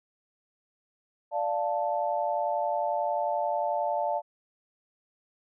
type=chord; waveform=sine; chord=D minor; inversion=none; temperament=equal; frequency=587.3 / 698.5 / 880 Hz; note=D5 / F5 / A5; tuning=0 / 0 / 0 cents; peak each=-30 dBFS; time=1.31-4.22 s; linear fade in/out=50 ms; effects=none